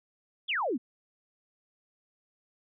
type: exponential sweep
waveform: sine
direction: down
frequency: 3589 to 212.1 Hz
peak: -27 dBFS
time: 0.48-0.78 s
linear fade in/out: 20 ms
effects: none